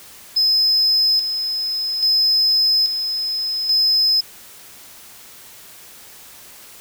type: tone with tremolo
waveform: triangle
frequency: 5100 Hz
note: D#8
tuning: 42 cents sharp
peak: -12 dBFS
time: 0.36-4.21 s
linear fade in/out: 10 ms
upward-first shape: square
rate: 0.6 Hz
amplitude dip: 55%
effects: white hiss -42 dBFS RMS until 6.8 s